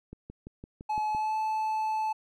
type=click train; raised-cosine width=3 ms; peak=-29 dBFS; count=7; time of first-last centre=0.13-1.149 s; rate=5.89 Hz
type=tone with pitch glide; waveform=triangle; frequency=855 to 870.4 Hz; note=A5 to A5; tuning=-50 to -19 cents; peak=-25 dBFS; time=0.89-2.13 s; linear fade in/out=10 ms; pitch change=+31 cents; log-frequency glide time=1.1-1.36 s
effects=none